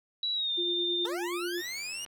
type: tone with pitch glide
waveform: sine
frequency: 3913 to 3609 Hz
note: B7 to A7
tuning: -17 to +43 cents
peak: -28 dBFS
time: 0.23-1.06 s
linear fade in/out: 2 ms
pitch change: -140 cents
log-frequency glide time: 0.34-0.52 s
type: tone with tremolo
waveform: sine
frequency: 350.3 Hz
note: F4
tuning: 5 cents sharp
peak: -31 dBFS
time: 0.57-1.62 s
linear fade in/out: 20 ms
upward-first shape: sine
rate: 9.3 Hz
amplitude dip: 30%
type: linear sweep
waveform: 20% pulse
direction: up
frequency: 415.3 to 2921 Hz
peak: -30 dBFS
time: 1.05-2.05 s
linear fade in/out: 2 ms
type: click train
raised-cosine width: 0.3 ms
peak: -37 dBFS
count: 45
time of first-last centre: 1.58-2.062 s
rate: 91.2 Hz
effects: none